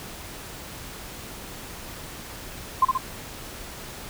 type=tone with echo; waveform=sine; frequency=1046.5 Hz; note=C6; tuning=in tune; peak=-13 dBFS; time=2.82-2.85 s; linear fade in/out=5 ms; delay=64 ms; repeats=2; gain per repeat=-4 dB; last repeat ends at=2.978 s; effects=pink hiss -39 dBFS RMS until 4.09 s